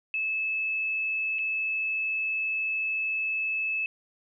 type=tone with dropouts; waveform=sine; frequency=2607 Hz; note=E7; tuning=20 cents flat; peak=-26 dBFS; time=0.14-3.86 s; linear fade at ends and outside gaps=1 ms; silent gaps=1.386-1.39 s; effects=none